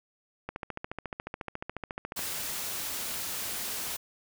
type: click train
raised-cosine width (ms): 0.5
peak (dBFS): -20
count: 25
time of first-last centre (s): 0.49-2.192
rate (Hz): 14.1
type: noise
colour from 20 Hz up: white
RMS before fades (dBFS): -35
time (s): 2.16-3.97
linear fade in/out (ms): 10
effects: none